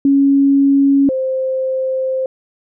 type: tone pair in turn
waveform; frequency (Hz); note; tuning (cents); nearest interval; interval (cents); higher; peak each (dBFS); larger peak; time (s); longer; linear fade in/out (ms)
sine; 277.2 / 523.3; C#4 / C5; 0 / 0; major seventh; 1100; second; -8 / -15; first; 0.05-1.09 / 1.09-2.26; second; 2
effects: none